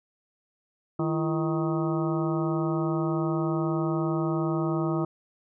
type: harmonic tone with a mistuned harmonic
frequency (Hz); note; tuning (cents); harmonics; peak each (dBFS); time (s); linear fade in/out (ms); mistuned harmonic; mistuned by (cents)
156.8; D#3; +14; 1 / 2 / 3 / 4 / 5 / 6 / 7 / 8; -28 / -27 / -39 / -35 / -39 / -41 / -40 / -37; 0.99-5.05; 5; 2; +110
effects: none